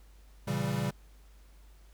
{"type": "chord", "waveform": "square", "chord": "A# diminished seventh", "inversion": "none", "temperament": "equal with one note detuned", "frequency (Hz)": [116.54, 138.59, 166.83, 196], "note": ["A#2", "C#3", "E3", "G3"], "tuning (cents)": [0, 0, 21, 0], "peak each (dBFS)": [-37, -34, -38, -35], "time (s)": [0.47, 0.91], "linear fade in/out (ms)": 10, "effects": ["added 50 Hz sine -53 dBFS peak until 1.93 s", "pink hiss -65 dBFS RMS until 1.93 s"]}